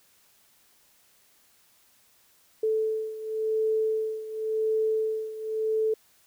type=beating tone pair; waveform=sine; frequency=437.8 / 438.72 Hz; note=A4 / A4; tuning=-9 / -5 cents; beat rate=0.92 Hz; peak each=-26 / -30 dBFS; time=2.63-5.94 s; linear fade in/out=5 ms; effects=white hiss -62 dBFS RMS until 6.26 s